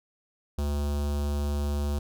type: tone with notch filter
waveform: square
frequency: 72.4 Hz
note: D2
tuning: 24 cents flat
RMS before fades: -28 dBFS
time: 0.58-1.99 s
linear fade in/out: 5 ms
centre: 2000 Hz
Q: 0.98
effects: none